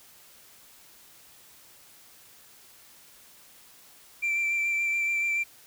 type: tone with vibrato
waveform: sine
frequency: 2349 Hz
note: D7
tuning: in tune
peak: -22 dBFS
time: 4.22-5.44 s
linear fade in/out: 20 ms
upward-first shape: sine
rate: 7 Hz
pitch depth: 16 cents each way
effects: tanh soft clip ceiling -23 dBFS + white hiss -54 dBFS RMS until 5.66 s